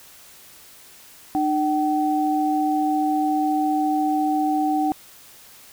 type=tone pair together; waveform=sine; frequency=302.4 / 762 Hz; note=D#4 / G5; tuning=-49 / -49 cents; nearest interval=octave + major third; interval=1600 cents; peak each=-21 dBFS; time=1.35-4.92 s; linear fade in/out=0 ms; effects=white hiss -47 dBFS RMS until 5.72 s